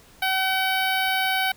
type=tone with notch filter; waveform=10% pulse; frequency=760 Hz; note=F#5; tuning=46 cents sharp; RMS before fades=-23 dBFS; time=0.22-1.52 s; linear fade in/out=5 ms; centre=6700 Hz; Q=0.56; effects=pink hiss -52 dBFS RMS until 1.56 s